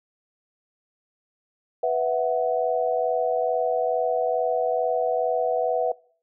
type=chord; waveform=sine; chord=B suspended fourth; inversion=none; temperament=just; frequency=493.9 / 658.5 / 740.8 Hz; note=B4 / E5 / F#5; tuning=0 / -2 / +2 cents; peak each=-24 / -24 / -26 dBFS; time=1.83-5.92 s; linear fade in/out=5 ms; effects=noise-tail reverb RT60 0.5 s tail -23 dB re dry